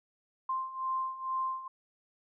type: beating tone pair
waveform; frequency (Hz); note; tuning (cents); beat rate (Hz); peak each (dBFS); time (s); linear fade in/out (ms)
sine; 1046.5 / 1048.7; C6 / C6; 0 / +4; 2.2; -37 / -33; 0.49-1.68; 5
effects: none